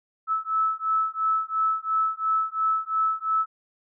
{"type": "beating tone pair", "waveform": "sine", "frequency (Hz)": [1304, 1306.9], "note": ["E6", "E6"], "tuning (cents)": [-19, -15], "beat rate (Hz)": 2.9, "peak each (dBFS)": -25, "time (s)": [0.27, 3.46], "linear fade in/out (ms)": 50, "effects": []}